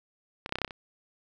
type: clicks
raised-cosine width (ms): 0.3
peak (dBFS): -17 / -27 / -12 / -13 / -19 / -12 / -10 / -30 / -24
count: 9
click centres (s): 0.461 / 0.493 / 0.524 / 0.556 / 0.586 / 0.617 / 0.647 / 0.678 / 0.708
effects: none